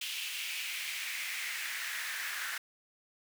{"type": "noise with high-pass filter sweep", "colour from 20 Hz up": "pink", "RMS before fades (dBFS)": -38, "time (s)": [0.01, 2.58], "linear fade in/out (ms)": 5, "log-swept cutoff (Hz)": [2800, 1600], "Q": 3.4, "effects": []}